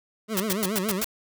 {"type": "tone with vibrato", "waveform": "25% pulse", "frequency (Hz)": 201.7, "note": "G3", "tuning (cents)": 50, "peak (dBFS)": -22, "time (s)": [0.28, 1.04], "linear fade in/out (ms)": 50, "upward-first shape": "sine", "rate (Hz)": 7.1, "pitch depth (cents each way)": 180}
{"type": "noise bursts", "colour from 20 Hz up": "white", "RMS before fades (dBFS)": -26, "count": 6, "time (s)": [0.37, 1.044], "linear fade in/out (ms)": 0, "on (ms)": 29, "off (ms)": 100}
{"effects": []}